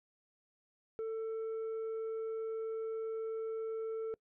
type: tone with tanh clipping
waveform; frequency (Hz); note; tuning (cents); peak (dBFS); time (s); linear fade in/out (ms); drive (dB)
sine; 445.4; A4; +21; -36; 0.99-4.14; 0; 3
effects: noise-tail reverb RT60 0.1 s tail -24 dB re dry